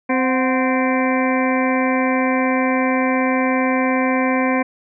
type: harmonic tone with a mistuned harmonic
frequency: 259.6 Hz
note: C4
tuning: 13 cents flat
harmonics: 1 / 2 / 3 / 4 / 6 / 7 / 8 / 9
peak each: -18 / -22 / -25 / -24 / -30 / -29 / -28 / -27 dBFS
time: 0.09-4.63 s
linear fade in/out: 10 ms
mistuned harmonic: 3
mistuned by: -75 cents
effects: none